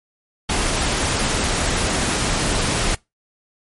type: noise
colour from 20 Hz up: pink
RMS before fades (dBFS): -20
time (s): 0.49-2.95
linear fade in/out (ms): 5
effects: noise-tail reverb RT60 0.2 s tail -23 dB re dry + MP3 48 kbps